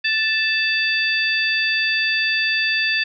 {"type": "harmonic tone with a mistuned harmonic", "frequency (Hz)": 880, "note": "A5", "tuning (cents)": 0, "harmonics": [2, 3, 4, 5], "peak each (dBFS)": [-21, -21, -26, -25], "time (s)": [0.04, 3.04], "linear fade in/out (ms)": 10, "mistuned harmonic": 5, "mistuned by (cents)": 86, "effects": []}